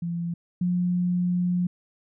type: tone pair in turn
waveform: sine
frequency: 170.6 / 178.19 Hz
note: F3 / F3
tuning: -40 / +35 cents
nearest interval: minor second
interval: 75 cents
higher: second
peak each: -26 / -21 dBFS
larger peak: second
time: 0.02-0.34 / 0.61-1.67 s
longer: second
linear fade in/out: 5 ms
effects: none